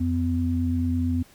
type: tone pair together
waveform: sine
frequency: 87 / 252.1 Hz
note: F2 / B3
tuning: -6 / +36 cents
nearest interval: octave + tritone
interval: 1842 cents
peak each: -24 dBFS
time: 0-1.23 s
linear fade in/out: 10 ms
effects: pink hiss -54 dBFS RMS until 1.34 s

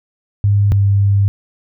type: tone pair in turn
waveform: sine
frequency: 101.4 / 99.83 Hz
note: G#2 / G2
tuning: -41 / +32 cents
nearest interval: unison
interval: 27 cents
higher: first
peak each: -9 / -9 dBFS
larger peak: neither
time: 0.44-0.72 / 0.72-1.28 s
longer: second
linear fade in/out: 0 ms
effects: none

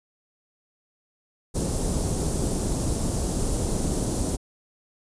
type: band-stop noise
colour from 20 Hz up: pink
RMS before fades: -25 dBFS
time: 1.54-4.37 s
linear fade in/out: 20 ms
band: 500 to 9200 Hz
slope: 12 dB/octave
effects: resampled to 22050 Hz

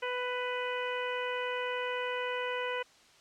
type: harmonic tone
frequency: 496.7 Hz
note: B4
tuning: 10 cents sharp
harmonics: 1 / 2 / 3 / 4 / 5 / 6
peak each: -35 / -38 / -40 / -41 / -42 / -43 dBFS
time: 0.02-2.83 s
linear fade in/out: 10 ms
effects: white hiss -60 dBFS RMS until 3.2 s + low-pass 6000 Hz 12 dB/octave

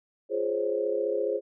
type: chord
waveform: sine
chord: Db major seventh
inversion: first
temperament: just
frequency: 346.5 / 415.8 / 519.7 / 554.4 Hz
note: F4 / Ab4 / C5 / Db5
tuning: -14 / +2 / -12 / 0 cents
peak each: -34 / -29 / -29 / -33 dBFS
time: 0.29-1.41 s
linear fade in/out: 50 ms
effects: none

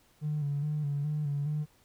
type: tone with vibrato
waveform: triangle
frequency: 146.83 Hz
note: D3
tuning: in tune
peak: -25 dBFS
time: 0.21-1.66 s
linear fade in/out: 50 ms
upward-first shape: square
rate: 2.4 Hz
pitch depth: 46 cents each way
effects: tanh soft clip ceiling -26 dBFS + pink hiss -65 dBFS RMS until 1.84 s

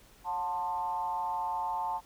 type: tone with frequency modulation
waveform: sine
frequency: 887 Hz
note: A5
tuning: 14 cents sharp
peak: -30 dBFS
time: 0.24-2.01 s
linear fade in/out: 50 ms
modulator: 166 Hz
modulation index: 0.76
effects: added 46 Hz sine -62 dBFS peak until 2.05 s + pink hiss -59 dBFS RMS until 2.05 s

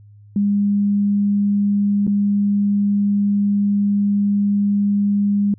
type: tone with dropouts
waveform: sine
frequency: 202.8 Hz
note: G#3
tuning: 41 cents flat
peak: -14 dBFS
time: 0.36-5.54 s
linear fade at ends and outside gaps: 2 ms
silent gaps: 2.068-2.076 s
effects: added 103 Hz sine -42 dBFS peak until 5.58 s

